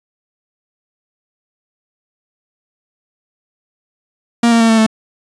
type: tone with pitch steps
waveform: 45% pulse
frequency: 234.8 / 231 / 227.3 / 223.7 / 220.1 Hz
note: A#3 / A#3 / A#3 / A3 / A3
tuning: +13 / -16 / -43 / +29 / +1 cents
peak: -8 dBFS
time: 4.43-4.865 s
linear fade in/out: 5 ms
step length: 87 ms
effects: resampled to 22050 Hz